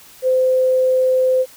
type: tone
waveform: sine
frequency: 515 Hz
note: C5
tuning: 28 cents flat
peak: -12 dBFS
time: 0.22-1.46 s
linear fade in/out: 50 ms
effects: white hiss -44 dBFS RMS until 1.56 s